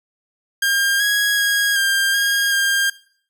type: tone with pitch steps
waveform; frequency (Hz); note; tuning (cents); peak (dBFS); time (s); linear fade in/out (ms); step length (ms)
sawtooth; 1607 / 1657 / 1642 / 1596 / 1625 / 1604; G6 / G#6 / G#6 / G6 / G#6 / G6; +43 / -4 / -20 / +31 / -38 / +39; -12; 0.62-2.9; 5; 380
effects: noise-tail reverb RT60 0.6 s tail -21 dB re dry